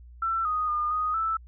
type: tone with pitch steps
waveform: sine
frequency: 1340 / 1244 / 1214 / 1245 / 1319 Hz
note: E6 / D#6 / D#6 / D#6 / E6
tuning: +28 / -1 / -43 / +1 / +1 cents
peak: -24 dBFS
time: 0.22-1.37 s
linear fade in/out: 5 ms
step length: 230 ms
effects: added 60 Hz sine -45 dBFS peak until 1.47 s